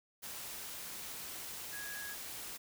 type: tone in noise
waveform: sine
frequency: 1661.2 Hz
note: G#6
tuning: in tune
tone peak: -44 dBFS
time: 1.72-2.15 s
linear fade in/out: 20 ms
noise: white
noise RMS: -45 dBFS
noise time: 0.22-2.58 s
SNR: -2 dB
effects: none